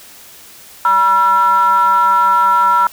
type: ring-modulated tone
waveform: triangle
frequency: 192.9 Hz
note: G3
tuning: 28 cents flat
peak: -3 dBFS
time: 0.85-2.87 s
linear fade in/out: 2 ms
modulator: 1160 Hz
effects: tanh soft clip ceiling 0 dBFS + white hiss -39 dBFS RMS until 2.92 s